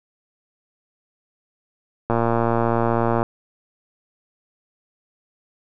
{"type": "click train", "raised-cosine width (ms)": 1, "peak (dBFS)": -6, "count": 132, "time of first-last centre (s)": [2.1, 3.229], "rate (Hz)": 116, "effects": []}